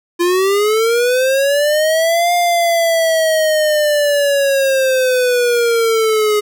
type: linear two-way sweep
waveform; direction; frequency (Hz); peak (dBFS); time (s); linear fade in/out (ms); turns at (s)
square; up then down; 342.3 to 705 to 416.2; -12; 0.19-6.41; 20; 2.33
effects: none